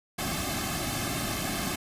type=noise with comb filter; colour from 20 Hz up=pink; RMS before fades=-31 dBFS; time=0.18-1.76 s; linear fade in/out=10 ms; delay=2.1 ms; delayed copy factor=-0.8; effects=resampled to 32000 Hz